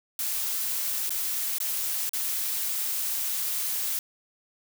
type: noise with dropouts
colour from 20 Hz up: blue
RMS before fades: -29 dBFS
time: 0.19-3.99 s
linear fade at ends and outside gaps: 1 ms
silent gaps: 1.094-1.105 / 1.584-1.602 / 2.093-2.134 s
effects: none